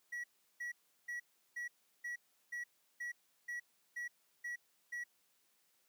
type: tone bursts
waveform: triangle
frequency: 1928 Hz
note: B6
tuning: 42 cents flat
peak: -38 dBFS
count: 11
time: 0.12-5.04 s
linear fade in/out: 10 ms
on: 120 ms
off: 360 ms
effects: white hiss -75 dBFS RMS until 5.88 s + high-pass 150 Hz 12 dB/octave